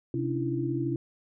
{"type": "tone cluster", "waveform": "sine", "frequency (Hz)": [130.5, 283.7, 301.4, 335.9], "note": ["C3", "C#4", "D4", "E4"], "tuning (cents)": [-4, 40, 45, 33], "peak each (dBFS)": [-31, -35, -36, -30], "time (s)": [0.14, 0.96], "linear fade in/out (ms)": 2, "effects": []}